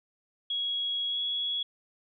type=tone with pitch glide; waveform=sine; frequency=3322 to 3353 Hz; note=G#7 to G#7; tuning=0 to +16 cents; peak=-28 dBFS; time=0.5-1.63 s; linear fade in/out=5 ms; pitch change=+16 cents; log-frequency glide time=1.08-1.19 s; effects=none